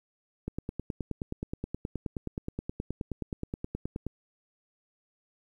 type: click train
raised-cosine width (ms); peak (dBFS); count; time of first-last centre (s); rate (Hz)
3; -20; 35; 0.48-4.066; 9.48
effects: 10-bit